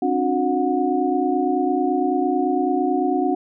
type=tone cluster; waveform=sine; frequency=268.5 / 297.5 / 362.8 / 729 Hz; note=C4 / D4 / F#4 / F#5; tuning=+45 / +22 / -34 / -26 cents; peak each=-23 dBFS; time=0.02-3.35 s; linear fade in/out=5 ms; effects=none